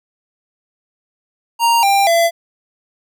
square tone with pitch steps, 932.3 / 793.1 / 674.6 Hz, A#5 / G5 / E5, 0 / +20 / +40 cents, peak -11 dBFS, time 1.59-2.31 s, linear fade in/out 50 ms, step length 240 ms, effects none

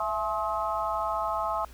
harmonic tone with a mistuned harmonic, 212.7 Hz, G#3, 42 cents sharp, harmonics 3 / 4 / 5 / 6, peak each -32 / -32 / -32 / -32 dBFS, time 0-1.65 s, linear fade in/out 2 ms, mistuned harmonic 3, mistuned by +71 cents, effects added 60 Hz sine -47 dBFS peak until 1.73 s + pink hiss -54 dBFS RMS until 1.73 s

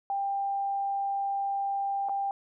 sine tone with dropouts, 793 Hz, G5, 20 cents sharp, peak -27 dBFS, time 0.1-2.31 s, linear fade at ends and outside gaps 1 ms, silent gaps 2.087-2.094 s, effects none

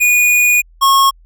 square tone pair in turn, 2454 / 1090.7 Hz, D#7 / C#6, -25 / -28 cents, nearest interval octave + major second, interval 1403 cents, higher first, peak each -9 / -8 dBFS, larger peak second, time 0-0.62 / 0.81-1.11 s, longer first, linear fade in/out 20 ms, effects added 41 Hz sine -42 dBFS peak until 1.25 s

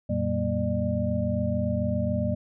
sine tone cluster, 88.4 / 115.6 / 190.8 / 234.7 / 599 Hz, F2 / A#2 / G3 / A#3 / D5, +22 / -14 / -47 / +12 / +34 cents, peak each -30 dBFS, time 0.09-2.35 s, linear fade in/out 10 ms, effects none

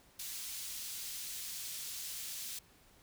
pink high-pass noise, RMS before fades -43 dBFS, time 0.19-2.59 s, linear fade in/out 5 ms, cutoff 4200 Hz, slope 12 dB/octave, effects pink hiss -64 dBFS RMS until 3.02 s

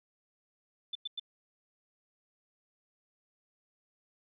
sine tone bursts, 3520 Hz, A7, in tune, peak -34 dBFS, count 3, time 0.93-1.197 s, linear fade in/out 5 ms, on 23 ms, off 99 ms, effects none

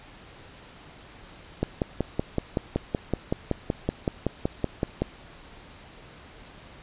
click train, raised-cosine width 2 ms, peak -10 dBFS, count 19, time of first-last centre 1.63-5.02 s, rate 5.31 Hz, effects pink hiss -48 dBFS RMS until 6.82 s + resampled to 8000 Hz

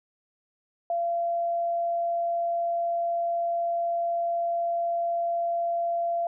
sine tone, 684 Hz, F5, 36 cents flat, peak -24 dBFS, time 0.9-6.27 s, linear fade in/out 2 ms, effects none

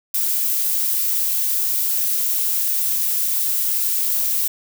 violet noise, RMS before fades -20 dBFS, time 0.14-4.48 s, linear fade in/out 5 ms, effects none

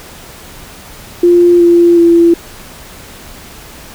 sine tone with pitch steps, 349.2 / 344 / 338.9 Hz, F4 / F4 / E4, 0 / -26 / +48 cents, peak -3 dBFS, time 1.23-2.34 s, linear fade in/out 5 ms, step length 370 ms, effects pink hiss -33 dBFS RMS until 3.94 s

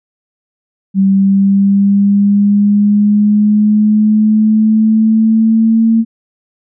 sine linear sweep, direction up, 193.4 to 226.5 Hz, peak -6 dBFS, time 0.94-6.05 s, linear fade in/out 50 ms, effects none

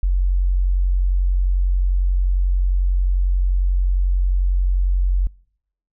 sine tone, 45.61 Hz, F#1, 24 cents flat, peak -14 dBFS, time 0.03-5.27 s, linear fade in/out 0 ms, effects noise-tail reverb RT60 0.7 s tail -26 dB re dry

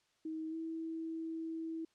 sine tone with pitch glide, 317.4 to 325 Hz, D#4 to E4, +35 to -24 cents, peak -38 dBFS, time 0.25-1.85 s, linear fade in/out 5 ms, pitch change +41 cents, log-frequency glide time 0.5-0.55 s, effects white hiss -75 dBFS RMS until 1.94 s + low-pass 6000 Hz 12 dB/octave

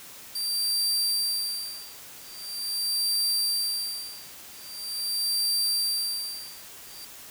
sawtooth tone with tremolo, 4699 Hz, D8, in tune, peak -20 dBFS, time 0.35-7.05 s, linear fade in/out 5 ms, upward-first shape sine, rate 0.43 Hz, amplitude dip 100%, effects white hiss -45 dBFS RMS until 7.3 s

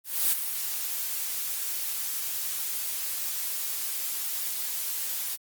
blue noise with ADSR envelope, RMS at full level -22 dBFS, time 0.04-5.37 s, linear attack 280 ms, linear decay 22 ms, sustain -9 dB, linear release 32 ms, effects Opus 32 kbps

